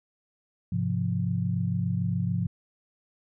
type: chord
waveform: sine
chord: F minor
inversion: first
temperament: equal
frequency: 103.83 / 130.81 / 174.61 Hz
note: Ab2 / C3 / F3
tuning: 0 / 0 / 0 cents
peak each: -29 / -30 / -28 dBFS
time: 0.72-2.47 s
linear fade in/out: 5 ms
effects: none